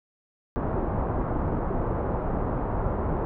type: low-pass noise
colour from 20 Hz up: pink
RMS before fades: -27 dBFS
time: 0.56-3.25 s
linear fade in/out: 0 ms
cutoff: 1100 Hz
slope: 24 dB/octave
effects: none